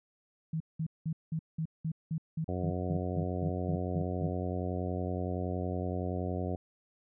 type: tone bursts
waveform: sine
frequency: 160 Hz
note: D#3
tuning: 49 cents sharp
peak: -30 dBFS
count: 15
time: 0.53-4.285 s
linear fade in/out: 5 ms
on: 73 ms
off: 190 ms
type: harmonic tone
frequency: 90.7 Hz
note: F#2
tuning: 34 cents flat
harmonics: 1 / 2 / 3 / 4 / 5 / 6 / 7 / 8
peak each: -35 / -38 / -40 / -41 / -42 / -43 / -43 / -44 dBFS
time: 2.48-6.56 s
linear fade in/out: 5 ms
effects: none